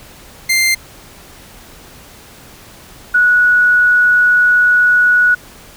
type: tone pair in turn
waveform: sawtooth / sine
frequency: 2093 / 1466 Hz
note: C7 / F#6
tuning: 0 / -16 cents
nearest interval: tritone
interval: 616 cents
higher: first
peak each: -7 dBFS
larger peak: neither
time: 0.49-0.75 / 3.14-5.35 s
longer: second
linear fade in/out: 10 ms
effects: pink hiss -39 dBFS RMS until 5.76 s